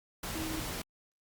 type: tone in noise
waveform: sine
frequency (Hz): 317.9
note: D#4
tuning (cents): +37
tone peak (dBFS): -37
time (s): 0.35-0.6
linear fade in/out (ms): 5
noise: pink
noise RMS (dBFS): -38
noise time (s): 0.23-0.82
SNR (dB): -2
effects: Opus 48 kbps